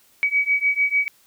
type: beating tone pair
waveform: sine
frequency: 2267 / 2273.7 Hz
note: C#7 / C#7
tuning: +38 / +43 cents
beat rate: 6.7 Hz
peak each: -21 / -20 dBFS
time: 0.23-1.08 s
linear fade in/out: 0 ms
effects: white hiss -57 dBFS RMS until 1.26 s